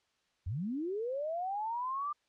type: linear sweep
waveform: sine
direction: up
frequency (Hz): 74.8 to 1200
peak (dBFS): -33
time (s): 0.46-2.13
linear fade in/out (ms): 10
effects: white hiss -75 dBFS RMS until 2.28 s + low-pass 5000 Hz 12 dB/octave